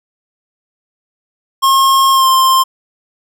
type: tone with pitch glide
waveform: square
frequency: 1076 to 1052.6 Hz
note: C6 to C6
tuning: +48 to +10 cents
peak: -8 dBFS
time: 1.62-2.64 s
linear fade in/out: 20 ms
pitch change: -38 cents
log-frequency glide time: 2.12-2.27 s
effects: none